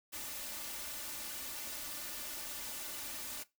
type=noise with comb filter; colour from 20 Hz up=white; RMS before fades=-43 dBFS; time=0.12-3.44 s; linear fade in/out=20 ms; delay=3.4 ms; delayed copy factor=+0.65; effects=noise-tail reverb RT60 0.2 s tail -18 dB re dry